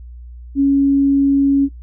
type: tone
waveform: sine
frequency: 277.5 Hz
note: C#4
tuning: 2 cents sharp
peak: -10 dBFS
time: 0.55-1.69 s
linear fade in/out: 50 ms
effects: noise-tail reverb RT60 0.2 s tail -22 dB re dry + added 60 Hz sine -32 dBFS peak until 1.82 s